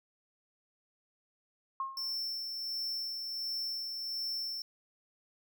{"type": "tone with exponential decay", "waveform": "sine", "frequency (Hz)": 1074, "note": "C6", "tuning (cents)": 45, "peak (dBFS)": -30, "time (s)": [1.8, 2.17], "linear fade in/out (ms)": 2, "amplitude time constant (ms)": 79}
{"type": "tone with tremolo", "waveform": "square", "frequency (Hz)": 5380, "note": "E8", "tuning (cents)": 34, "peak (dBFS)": -34, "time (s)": [1.97, 4.62], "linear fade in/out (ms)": 2, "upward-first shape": "sine", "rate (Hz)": 1.4, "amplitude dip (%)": 35}
{"effects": []}